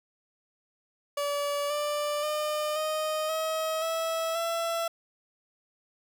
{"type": "tone with pitch steps", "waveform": "30% pulse", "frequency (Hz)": [575, 589.8, 605, 620.6, 636.5, 652.9, 669.7], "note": ["D5", "D5", "D#5", "D#5", "D#5", "E5", "E5"], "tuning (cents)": [-37, 7, -49, -5, 39, -17, 27], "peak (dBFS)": -25, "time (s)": [1.17, 4.88], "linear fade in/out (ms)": 5, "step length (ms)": 530, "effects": []}